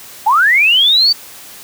sine linear sweep, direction up, 796 to 4648 Hz, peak -7 dBFS, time 0.26-1.13 s, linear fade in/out 10 ms, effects white hiss -35 dBFS RMS until 1.63 s + high-pass 60 Hz 12 dB/octave

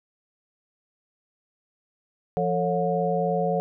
sine tone cluster, 172.2 / 447.7 / 551 / 720 Hz, F3 / A4 / C#5 / F#5, -24 / +30 / -11 / -47 cents, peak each -27 dBFS, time 2.37-3.6 s, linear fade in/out 0 ms, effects none

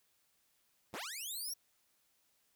10% pulse linear sweep, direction up, 55 to 5760 Hz, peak -33 dBFS, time 0.93-1.54 s, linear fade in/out 10 ms, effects white hiss -75 dBFS RMS until 2.55 s

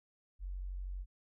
sine tone, 46.25 Hz, F#1, in tune, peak -38 dBFS, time 0.39-1.06 s, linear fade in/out 50 ms, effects none

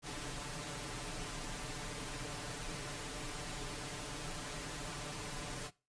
pink noise with comb filter, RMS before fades -43 dBFS, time 0.02-5.71 s, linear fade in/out 50 ms, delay 6.8 ms, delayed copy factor +0.95, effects noise-tail reverb RT60 0.3 s tail -21 dB re dry + resampled to 22050 Hz

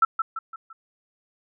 sine tone with echo, 1328 Hz, E6, 12 cents sharp, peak -13 dBFS, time 0.02-0.05 s, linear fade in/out 5 ms, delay 170 ms, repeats 4, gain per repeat -7 dB, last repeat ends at 0.73 s, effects none

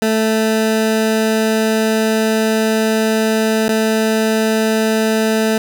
20% pulse tone with dropouts, 220 Hz, A3, in tune, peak -8 dBFS, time 0.02-5.58 s, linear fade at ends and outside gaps 2 ms, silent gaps 3.682-3.69 s, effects none

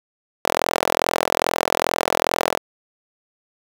sawtooth tone with high-pass filter, 42.41 Hz, E1, 50 cents sharp, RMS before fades -21 dBFS, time 0.44-2.58 s, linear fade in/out 10 ms, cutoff 600 Hz, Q 1.8, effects 7-bit

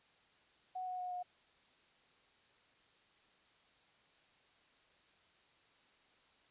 sine tone with pitch steps, 740 / 733.2 / 726.4 / 719.8 Hz, F#5 / F#5 / F#5 / F#5, 0 / -16 / -32 / -48 cents, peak -39 dBFS, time 0.75-1.23 s, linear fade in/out 10 ms, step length 120 ms, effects white hiss -69 dBFS RMS until 6.5 s + resampled to 8000 Hz

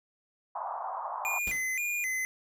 white band-pass noise, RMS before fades -36 dBFS, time 0.55-1.39 s, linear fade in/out 5 ms, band 690 to 1100 Hz, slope 48 dB/octave
square tone with vibrato, 2225 Hz, C#7, 6 cents sharp, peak -30 dBFS, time 1.25-2.25 s, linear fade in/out 0 ms, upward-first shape square, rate 1.9 Hz, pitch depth 150 cents each way
pink noise with exponential decay, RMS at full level -38 dBFS, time 1.47-1.73 s, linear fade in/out 2 ms, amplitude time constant 55 ms
effects none

